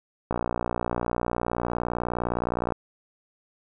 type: click train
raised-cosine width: 1 ms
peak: -12 dBFS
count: 145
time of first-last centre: 0.31-2.722 s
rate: 59.7 Hz
effects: none